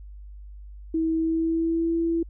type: tone with pitch glide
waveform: sine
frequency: 323.3 to 333 Hz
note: E4 to E4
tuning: -34 to +18 cents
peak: -21 dBFS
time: 0.94-2.23 s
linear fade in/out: 5 ms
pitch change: +52 cents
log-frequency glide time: 1.17-1.96 s
effects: added 50 Hz sine -39 dBFS peak until 2.29 s